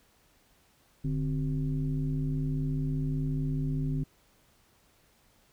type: tone with frequency modulation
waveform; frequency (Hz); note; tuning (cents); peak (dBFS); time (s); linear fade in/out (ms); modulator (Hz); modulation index
sine; 146.83; D3; 0; -27; 1.04-4.04; 10; 115; 0.92
effects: pink hiss -65 dBFS RMS until 5.52 s